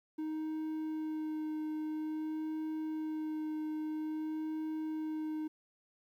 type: tone with vibrato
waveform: triangle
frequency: 311.1 Hz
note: D#4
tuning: in tune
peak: -33 dBFS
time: 0.18-5.48 s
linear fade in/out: 10 ms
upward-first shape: sine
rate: 0.5 Hz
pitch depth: 12 cents each way
effects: 12-bit